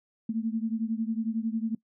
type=beating tone pair; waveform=sine; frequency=220.5 / 231.5 Hz; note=A3 / A#3; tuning=+4 / -12 cents; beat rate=11 Hz; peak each=-29 / -31 dBFS; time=0.29-1.75 s; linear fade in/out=5 ms; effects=noise-tail reverb RT60 0.1 s tail -21 dB re dry